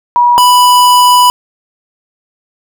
sine / square tone pair in turn, 966 / 988.6 Hz, B5 / B5, -39 / +1 cents, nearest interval unison, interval 40 cents, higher second, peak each -4 dBFS, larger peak neither, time 0.16-0.38 / 0.38-1.3 s, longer second, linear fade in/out 0 ms, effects none

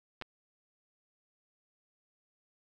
clicks, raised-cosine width 0.3 ms, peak -24 dBFS, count 2, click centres 0.214 / 0.222 s, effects none

